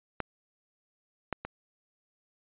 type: clicks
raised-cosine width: 0.5 ms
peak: -15 / -15 / -21 dBFS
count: 3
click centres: 0.203 / 1.327 / 1.45 s
effects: resampled to 8000 Hz